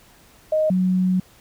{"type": "tone pair in turn", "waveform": "sine", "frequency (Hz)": [622.3, 184.48], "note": ["D#5", "F#3"], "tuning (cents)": [0, -5], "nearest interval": "octave + major sixth", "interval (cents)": 2105, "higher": "first", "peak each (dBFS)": [-16, -16], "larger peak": "neither", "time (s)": [[0.52, 0.7], [0.7, 1.2]], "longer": "second", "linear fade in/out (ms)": 5, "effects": ["pink hiss -52 dBFS RMS until 1.4 s"]}